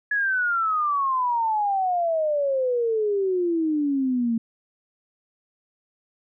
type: exponential sweep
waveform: sine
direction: down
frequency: 1700 to 224.8 Hz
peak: -20 dBFS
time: 0.11-4.38 s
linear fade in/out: 5 ms
effects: none